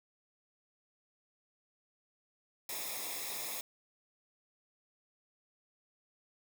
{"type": "noise with comb filter", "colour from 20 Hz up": "white", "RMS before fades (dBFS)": -40, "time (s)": [2.69, 3.61], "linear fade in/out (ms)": 2, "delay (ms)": 0.67, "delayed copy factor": -0.7, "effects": []}